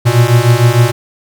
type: beating tone pair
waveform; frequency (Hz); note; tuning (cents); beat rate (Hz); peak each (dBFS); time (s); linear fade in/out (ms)
square; 116.54 / 123.14; A#2 / B2; 0 / -5; 6.6; -10; 0.05-0.92; 20
effects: none